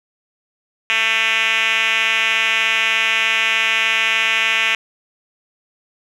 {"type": "tone with band-pass filter", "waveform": "5% pulse", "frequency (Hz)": 223.3, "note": "A3", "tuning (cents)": 26, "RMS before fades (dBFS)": -17, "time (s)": [0.9, 4.75], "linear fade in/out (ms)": 0, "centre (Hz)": 2600, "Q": 2.8, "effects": []}